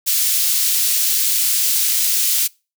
white high-pass noise, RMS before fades -17 dBFS, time 0.06-2.48 s, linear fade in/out 20 ms, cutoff 3500 Hz, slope 12 dB/octave, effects noise-tail reverb RT60 0.3 s tail -25 dB re dry

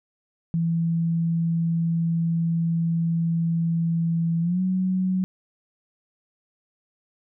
sine tone with pitch glide, 166.4 to 185.7 Hz, E3 to F#3, +17 to +7 cents, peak -20 dBFS, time 0.54-5.24 s, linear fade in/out 0 ms, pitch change +190 cents, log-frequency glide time 4.41-4.61 s, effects none

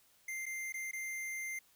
square tone with dropouts, 2093 Hz, C7, in tune, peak -39 dBFS, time 0.28-1.59 s, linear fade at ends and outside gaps 5 ms, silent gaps 0.457-0.463 / 0.724-0.74 / 0.913-0.931 s, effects white hiss -68 dBFS RMS until 1.75 s

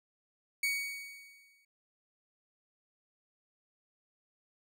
40% pulse tone with exponential decay, 2244 Hz, C#7, 21 cents sharp, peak -27 dBFS, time 0.63-1.65 s, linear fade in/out 5 ms, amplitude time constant 220 ms, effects none

